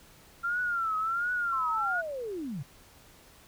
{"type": "tone with vibrato", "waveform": "sine", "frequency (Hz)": 1370, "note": "F6", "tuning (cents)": -34, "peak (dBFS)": -27, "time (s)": [0.43, 2.02], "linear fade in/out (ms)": 20, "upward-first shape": "triangle", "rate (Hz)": 1.4, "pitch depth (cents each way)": 140}
{"type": "linear sweep", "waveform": "sine", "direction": "down", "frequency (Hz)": [1100, 120.6], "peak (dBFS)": -33, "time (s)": [1.52, 2.63], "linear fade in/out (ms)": 10}
{"effects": ["pink hiss -56 dBFS RMS until 3.47 s"]}